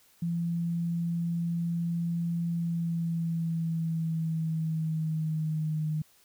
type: tone with pitch glide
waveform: sine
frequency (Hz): 169.6 to 154.63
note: E3 to D#3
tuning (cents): +50 to -10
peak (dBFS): -27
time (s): 0.22-6.02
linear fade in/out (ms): 5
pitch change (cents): -160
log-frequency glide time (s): 2.5-5.9
effects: white hiss -62 dBFS RMS until 6.24 s